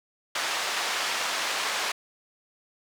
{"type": "band-pass noise", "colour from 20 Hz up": "pink", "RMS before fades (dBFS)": -29, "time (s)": [0.35, 1.92], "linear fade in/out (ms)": 5, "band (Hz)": [870, 6100], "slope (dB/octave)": 12, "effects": []}